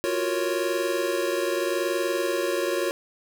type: chord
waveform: square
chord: Gb major seventh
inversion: third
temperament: equal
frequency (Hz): 349.2 / 370 / 466.2 / 554.4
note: F4 / Gb4 / Bb4 / Db5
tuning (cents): 0 / 0 / 0 / 0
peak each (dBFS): -29 / -31 / -32 / -29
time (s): 0.04-2.91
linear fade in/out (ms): 0
effects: none